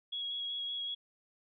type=tone with vibrato; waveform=sine; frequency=3325 Hz; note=G#7; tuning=1 cent sharp; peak=-35 dBFS; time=0.12-0.95 s; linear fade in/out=10 ms; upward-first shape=square; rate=5.3 Hz; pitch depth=10 cents each way; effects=none